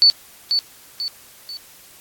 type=tone with echo; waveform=sine; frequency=4481 Hz; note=C#8; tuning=18 cents sharp; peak=-8 dBFS; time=0.02-0.1 s; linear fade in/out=0 ms; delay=490 ms; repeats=3; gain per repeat=-7 dB; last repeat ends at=1.57 s; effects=white hiss -46 dBFS RMS until 2 s + AAC 64 kbps